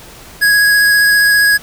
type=tone with vibrato; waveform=square; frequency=1661.2 Hz; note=G#6; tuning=in tune; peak=-8 dBFS; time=0.41-1.58 s; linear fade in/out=20 ms; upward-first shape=triangle; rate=15 Hz; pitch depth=13 cents each way; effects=pink hiss -36 dBFS RMS until 1.62 s